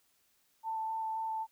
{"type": "tone with vibrato", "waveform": "sine", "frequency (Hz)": 887, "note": "A5", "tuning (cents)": 14, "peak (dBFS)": -33, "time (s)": [0.63, 1.47], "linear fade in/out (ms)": 50, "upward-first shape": "square", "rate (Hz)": 3.8, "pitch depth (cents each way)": 8, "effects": ["white hiss -72 dBFS RMS until 1.51 s"]}